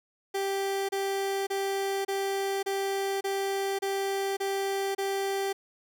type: tone bursts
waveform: 30% pulse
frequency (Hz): 392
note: G4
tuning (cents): 0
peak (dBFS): -25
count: 9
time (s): 0.34-5.53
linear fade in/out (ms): 10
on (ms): 550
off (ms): 30
effects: none